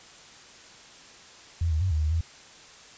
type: tone with pitch steps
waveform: sine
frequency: 83.8 / 78.1 / 93.4 / 77.4 / 76.9 / 82.3 Hz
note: E2 / D#2 / F#2 / D#2 / D#2 / E2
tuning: +29 / +7 / +17 / -9 / -20 / -2 cents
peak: -22 dBFS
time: 1.61-2.21 s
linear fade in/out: 5 ms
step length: 100 ms
effects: white hiss -49 dBFS RMS until 2.97 s + resampled to 16000 Hz